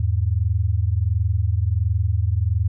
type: tone pair together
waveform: sine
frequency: 82.41 / 103.83 Hz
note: E2 / G#2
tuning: 0 / 0 cents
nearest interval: major third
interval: 400 cents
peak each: -20 dBFS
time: 0-2.68 s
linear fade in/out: 5 ms
effects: none